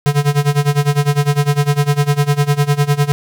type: tone with tremolo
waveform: square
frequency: 144.6 Hz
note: D3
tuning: 27 cents flat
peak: -9 dBFS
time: 0.06-3.12 s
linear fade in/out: 0 ms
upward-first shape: sine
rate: 9.9 Hz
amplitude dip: 90%
effects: none